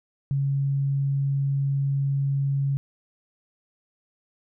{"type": "tone", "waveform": "sine", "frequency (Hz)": 138.59, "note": "C#3", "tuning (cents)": 0, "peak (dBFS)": -21, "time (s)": [0.31, 2.77], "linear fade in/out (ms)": 0, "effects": []}